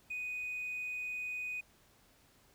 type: tone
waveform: triangle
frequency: 2489 Hz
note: D#7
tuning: in tune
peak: -34 dBFS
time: 0.1-1.61 s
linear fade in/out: 10 ms
effects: tanh soft clip ceiling -33 dBFS + pink hiss -66 dBFS RMS until 2.54 s